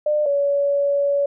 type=tone pair in turn; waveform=sine; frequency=600 / 566.3 Hz; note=D5 / C#5; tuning=+37 / +37 cents; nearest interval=minor second; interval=100 cents; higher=first; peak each=-16 dBFS; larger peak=neither; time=0.06-0.26 / 0.26-1.26 s; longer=second; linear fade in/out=5 ms; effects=none